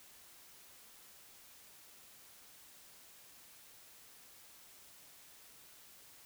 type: silence
effects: white hiss -59 dBFS RMS until 6.25 s